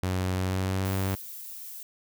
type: tone with pitch glide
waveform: sawtooth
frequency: 92.5 to 95.82 Hz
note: F#2 to G2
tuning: 0 to -39 cents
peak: -22 dBFS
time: 0.03-1.15 s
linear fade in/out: 0 ms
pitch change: +61 cents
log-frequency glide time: 0.33-0.89 s
type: noise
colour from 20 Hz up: violet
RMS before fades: -41 dBFS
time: 0.85-1.83 s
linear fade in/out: 2 ms
effects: none